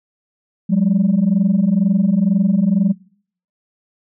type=tone pair together; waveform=sine; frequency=181.4 / 203.5 Hz; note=F#3 / G#3; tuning=-34 / -35 cents; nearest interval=major second; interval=199 cents; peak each=-13 dBFS; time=0.69-2.93 s; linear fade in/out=20 ms; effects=noise-tail reverb RT60 0.6 s tail -26 dB re dry + tanh soft clip ceiling -8 dBFS